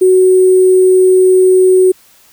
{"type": "tone with sample-and-hold", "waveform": "sine", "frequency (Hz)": 371.6, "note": "F#4", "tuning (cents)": 7, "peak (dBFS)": -4, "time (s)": [0.01, 1.92], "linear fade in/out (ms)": 10, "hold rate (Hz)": 8820, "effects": ["white hiss -46 dBFS RMS until 2.32 s"]}